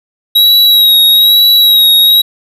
square tone with vibrato, 3842 Hz, B7, 48 cents flat, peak -4 dBFS, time 0.35-2.22 s, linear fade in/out 10 ms, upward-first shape sine, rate 1.1 Hz, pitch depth 35 cents each way, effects none

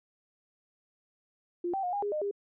sine tone with pitch steps, 349.5 / 777 / 717 / 812 / 410.1 / 609 / 403.7 Hz, F4 / G5 / F5 / G#5 / G#4 / D#5 / G#4, +1 / -16 / +45 / -39 / -22 / -37 / -49 cents, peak -29 dBFS, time 1.64-2.312 s, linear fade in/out 5 ms, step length 96 ms, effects none

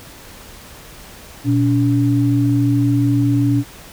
sine tone pair together, 120.16 / 285.8 Hz, B2 / D4, -47 / -47 cents, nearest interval octave + minor third, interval 1500 cents, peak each -15 dBFS, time 1.44-3.64 s, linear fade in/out 50 ms, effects pink hiss -39 dBFS RMS until 3.92 s

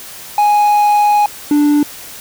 triangle tone pair in turn, 830.6 / 293.7 Hz, G#5 / D4, 0 / 0 cents, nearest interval octave + tritone, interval 1800 cents, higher first, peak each -6 dBFS, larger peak neither, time 0.38-1.26 / 1.51-1.83 s, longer first, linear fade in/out 2 ms, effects white hiss -32 dBFS RMS until 2.2 s

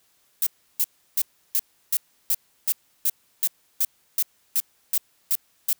violet noise bursts, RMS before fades -21 dBFS, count 15, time 0.42-5.73 s, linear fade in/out 2 ms, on 46 ms, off 330 ms, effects white hiss -64 dBFS RMS until 5.79 s

